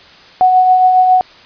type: tone with tremolo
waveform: sine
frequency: 740 Hz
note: F#5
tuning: in tune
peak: -4 dBFS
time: 0.41-1.21 s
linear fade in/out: 0 ms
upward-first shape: triangle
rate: 7.3 Hz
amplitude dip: 40%
effects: white hiss -40 dBFS RMS until 1.45 s + resampled to 11025 Hz